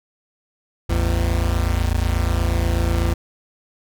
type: tone pair together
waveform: 40% pulse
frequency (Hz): 56.53 / 84.7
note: A1 / E2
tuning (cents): +48 / +48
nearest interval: perfect fifth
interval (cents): 700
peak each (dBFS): -19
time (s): 0.89-3.14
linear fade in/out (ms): 10
effects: none